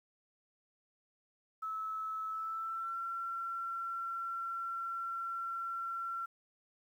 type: tone with pitch glide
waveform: sine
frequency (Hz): 1301 to 1358.6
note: E6 to F6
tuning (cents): -23 to -48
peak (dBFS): -36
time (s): 1.62-6.26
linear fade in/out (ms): 10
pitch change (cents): +75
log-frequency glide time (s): 2.29-2.99
effects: 11-bit